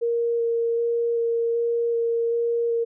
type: tone with vibrato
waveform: sine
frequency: 466.2 Hz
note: A#4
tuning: in tune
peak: -20 dBFS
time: 0.01-2.85 s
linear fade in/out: 20 ms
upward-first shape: square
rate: 1.3 Hz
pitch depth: 8 cents each way
effects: none